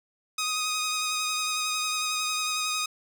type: tone with vibrato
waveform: 10% pulse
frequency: 1249 Hz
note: D#6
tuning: 6 cents sharp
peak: -18 dBFS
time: 0.38-2.86 s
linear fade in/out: 5 ms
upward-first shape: sine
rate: 11 Hz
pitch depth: 19 cents each way
effects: none